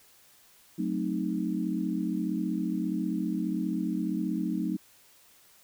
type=chord; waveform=sine; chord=F# diminished seventh; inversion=none; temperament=equal; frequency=185 / 220 / 261.6 / 311.1 Hz; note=F#3 / A3 / C4 / Eb4; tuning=0 / 0 / 0 / 0 cents; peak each=-32 / -33 / -35 / -32 dBFS; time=0.78-4.77 s; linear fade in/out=10 ms; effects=white hiss -59 dBFS RMS until 5.63 s